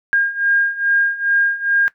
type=beating tone pair; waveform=sine; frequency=1614 / 1616.4 Hz; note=G#6 / G#6; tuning=-50 / -47 cents; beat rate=2.4 Hz; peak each=-19 / -16 dBFS; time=0.13-1.88 s; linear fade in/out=0 ms; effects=noise-tail reverb RT60 0.1 s tail -17 dB re dry